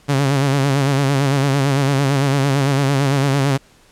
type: tone with vibrato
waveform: sawtooth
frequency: 138.3 Hz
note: C#3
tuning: 4 cents flat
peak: -10 dBFS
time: 0.08-3.58 s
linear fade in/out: 20 ms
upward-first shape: sine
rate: 8.9 Hz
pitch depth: 68 cents each way
effects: pink hiss -51 dBFS RMS until 3.91 s + low-pass 10000 Hz 12 dB/octave